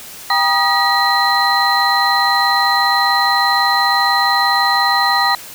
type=tone cluster; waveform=sine; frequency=792 / 958 / 1234 / 1917 / 4083 Hz; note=G5 / A#5 / D#6 / A#6 / C8; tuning=+18 / +47 / -15 / +48 / -43 cents; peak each=-18 dBFS; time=0.3-5.35 s; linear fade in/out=2 ms; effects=white hiss -34 dBFS RMS until 5.54 s